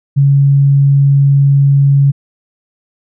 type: tone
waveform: sine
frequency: 139.6 Hz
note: C#3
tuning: 13 cents sharp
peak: -5 dBFS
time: 0.16-2.12 s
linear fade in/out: 20 ms
effects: none